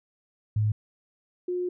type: tone pair in turn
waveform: sine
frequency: 106.7 / 358.9 Hz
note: G#2 / F4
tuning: +47 / +47 cents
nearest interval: octave + major sixth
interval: 2100 cents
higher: second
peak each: -21 / -26 dBFS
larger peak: first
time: 0.56-0.72 / 1.48-1.69 s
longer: second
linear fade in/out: 5 ms
effects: none